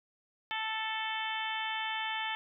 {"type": "harmonic tone", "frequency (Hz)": 440, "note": "A4", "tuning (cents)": 0, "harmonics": [2, 3, 4, 5, 6, 7, 8], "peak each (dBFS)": [-37, -44, -39, -41, -43, -40, -44], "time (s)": [0.51, 2.35], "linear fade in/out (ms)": 0, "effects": []}